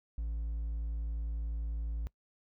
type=tone with hard clipping; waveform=triangle; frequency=55.7 Hz; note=A1; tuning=22 cents sharp; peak=-34 dBFS; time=0.18-2.07 s; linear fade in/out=0 ms; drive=5 dB; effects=noise-tail reverb RT60 0.1 s tail -22 dB re dry